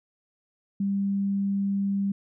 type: tone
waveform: sine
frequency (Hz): 198.1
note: G3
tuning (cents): +18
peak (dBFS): -23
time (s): 0.8-2.12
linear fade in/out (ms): 5
effects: none